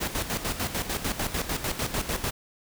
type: noise with tremolo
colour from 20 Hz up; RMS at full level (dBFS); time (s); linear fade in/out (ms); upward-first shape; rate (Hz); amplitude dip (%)
pink; -28; 0-2.31; 20; square; 6.7; 65
effects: none